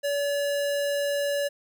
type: tone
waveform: square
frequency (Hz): 571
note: D5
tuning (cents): -49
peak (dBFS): -25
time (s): 0.03-1.49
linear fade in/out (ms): 20
effects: none